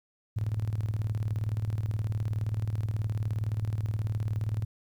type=tone with tremolo; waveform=sine; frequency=106.8 Hz; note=G#2; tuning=49 cents sharp; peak=-25 dBFS; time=0.36-4.65 s; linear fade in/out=10 ms; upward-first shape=square; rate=19 Hz; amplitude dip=65%; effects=11-bit